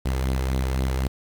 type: tone with flanger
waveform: sawtooth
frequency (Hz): 65.41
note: C2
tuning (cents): 0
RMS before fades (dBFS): -24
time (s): 0.05-1.08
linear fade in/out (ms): 10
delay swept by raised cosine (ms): 0.22 to 2.42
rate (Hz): 3.9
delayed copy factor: +0.5
effects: 8-bit